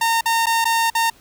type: tone with dropouts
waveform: sawtooth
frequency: 915 Hz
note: A#5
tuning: 32 cents flat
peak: -12 dBFS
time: 0.01-1.1 s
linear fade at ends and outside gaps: 5 ms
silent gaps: 0.21-0.257 / 0.459-0.467 / 0.644-0.653 / 0.901-0.95 s
effects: pink hiss -51 dBFS RMS until 1.2 s